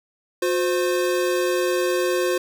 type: tone pair together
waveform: square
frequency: 360 / 517.9 Hz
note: F#4 / C5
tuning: -47 / -18 cents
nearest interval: tritone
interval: 629 cents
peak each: -22 / -24 dBFS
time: 0.42-2.38 s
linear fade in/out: 5 ms
effects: none